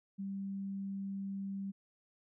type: tone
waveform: sine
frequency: 196 Hz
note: G3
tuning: in tune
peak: -37 dBFS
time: 0.18-1.72 s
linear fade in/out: 20 ms
effects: none